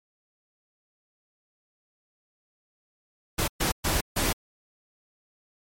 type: noise bursts at uneven times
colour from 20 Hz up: pink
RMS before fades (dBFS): -25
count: 4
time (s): 3.38-3.48 / 3.6-3.72 / 3.84-4.01 / 4.16-4.33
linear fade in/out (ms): 10
effects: MP3 64 kbps